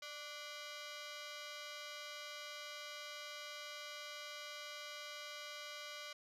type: ring-modulated tone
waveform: 10% pulse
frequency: 880 Hz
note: A5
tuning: in tune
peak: -35 dBFS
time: 0.02-6.13 s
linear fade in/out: 5 ms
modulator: 286 Hz
effects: low-pass 9000 Hz 12 dB/octave